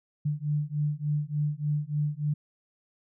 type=beating tone pair; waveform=sine; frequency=146.83 / 150.23 Hz; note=D3 / D3; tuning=0 / +40 cents; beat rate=3.4 Hz; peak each=-29 dBFS; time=0.25-2.34 s; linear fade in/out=10 ms; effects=none